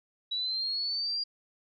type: linear sweep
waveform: sine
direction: up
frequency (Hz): 3890 to 4816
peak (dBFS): -29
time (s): 0.31-1.24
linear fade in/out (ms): 10
effects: none